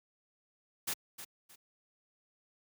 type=noise with echo; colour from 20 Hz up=white; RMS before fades=-35 dBFS; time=0.87-0.94 s; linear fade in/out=10 ms; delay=310 ms; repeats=2; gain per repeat=-11 dB; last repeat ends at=1.56 s; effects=high-pass 80 Hz 12 dB/octave